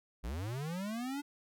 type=linear sweep; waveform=square; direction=up; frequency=49 to 293.7 Hz; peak=-37 dBFS; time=0.23-1.22 s; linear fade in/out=20 ms; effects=none